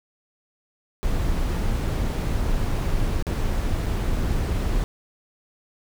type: noise with dropouts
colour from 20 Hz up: brown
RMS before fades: -23 dBFS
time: 1.03-4.84 s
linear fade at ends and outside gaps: 0 ms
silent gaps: 3.225-3.268 / 3.86-3.865 s
effects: none